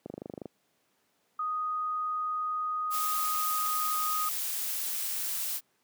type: click train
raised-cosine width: 2 ms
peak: -23 dBFS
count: 11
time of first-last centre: 0.06-0.457 s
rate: 25.2 Hz
type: tone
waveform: sine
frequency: 1244.5 Hz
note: D#6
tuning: in tune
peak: -29 dBFS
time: 1.39-4.29 s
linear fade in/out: 5 ms
type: noise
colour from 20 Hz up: blue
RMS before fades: -33 dBFS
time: 2.9-5.61 s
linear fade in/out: 50 ms
effects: pink hiss -72 dBFS RMS until 5.83 s + high-pass 200 Hz 12 dB/octave